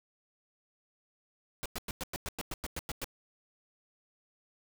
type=noise bursts; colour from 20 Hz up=pink; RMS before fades=-37 dBFS; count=12; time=1.63-3.043 s; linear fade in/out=0 ms; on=27 ms; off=99 ms; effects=none